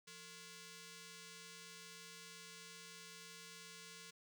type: ring-modulated tone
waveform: 5% pulse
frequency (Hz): 622.3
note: D#5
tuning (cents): 0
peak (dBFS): -39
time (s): 0.07-4.11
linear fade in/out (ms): 10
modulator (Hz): 795
effects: none